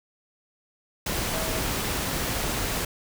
sine tone in noise, 643 Hz, E5, 43 cents flat, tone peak -33 dBFS, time 1.33-1.59 s, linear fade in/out 5 ms, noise pink, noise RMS -28 dBFS, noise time 1.06-2.85 s, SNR -8 dB, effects none

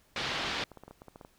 white low-pass noise, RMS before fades -34 dBFS, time 0.16-0.64 s, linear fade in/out 2 ms, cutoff 4100 Hz, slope 24 dB/octave
clicks, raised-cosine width 1 ms, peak -33 dBFS, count 10, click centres 0.717 / 0.773 / 0.836 / 0.88 / 0.91 / 1.019 / 1.083 / 1.159 / 1.212 / 1.249 s
effects pink hiss -66 dBFS RMS until 1.38 s

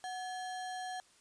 sine tone with sample-and-hold, 740 Hz, F#5, in tune, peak -38 dBFS, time 0.04-1 s, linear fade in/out 0 ms, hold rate 2450 Hz, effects white hiss -65 dBFS RMS until 1.2 s + resampled to 22050 Hz

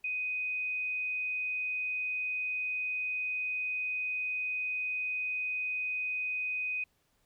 sine tone, 2500 Hz, D#7, 8 cents sharp, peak -31 dBFS, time 0.04-6.84 s, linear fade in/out 5 ms, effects pink hiss -73 dBFS RMS until 7.25 s

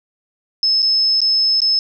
sine tone with dropouts, 5210 Hz, E8, 21 cents flat, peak -12 dBFS, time 0.63-1.79 s, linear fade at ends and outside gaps 1 ms, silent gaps 0.821-0.827 / 1.205-1.216 / 1.604-1.618 s, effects none

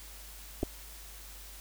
clicks, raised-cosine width 2 ms, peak -18 dBFS, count 2, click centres 0.63 / 0.633 s, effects added 50 Hz sine -49 dBFS peak until 1.6 s + white hiss -50 dBFS RMS until 1.6 s

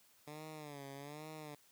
10% pulse tone with vibrato, 146.83 Hz, D3, in tune, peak -39 dBFS, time 0.27-1.55 s, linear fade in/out 5 ms, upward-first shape sine, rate 1.2 Hz, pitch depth 110 cents each way, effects white hiss -68 dBFS RMS until 1.71 s + high-pass 60 Hz 12 dB/octave

